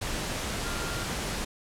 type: tone in noise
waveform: sine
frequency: 1396.9 Hz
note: F6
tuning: in tune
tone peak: -39 dBFS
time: 0.63-1.04 s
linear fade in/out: 10 ms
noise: pink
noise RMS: -32 dBFS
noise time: 0.01-1.45 s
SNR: -10 dB
effects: low-pass 10000 Hz 12 dB/octave